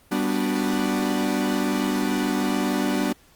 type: chord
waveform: 45% pulse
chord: G major seventh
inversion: none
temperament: equal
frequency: 196 / 246.9 / 293.7 / 370 Hz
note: G3 / B3 / D4 / F#4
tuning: 0 / 0 / 0 / 0 cents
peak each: -27 / -26 / -26 / -31 dBFS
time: 0.11-3.13 s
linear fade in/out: 10 ms
effects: pink hiss -56 dBFS RMS until 3.35 s + Opus 32 kbps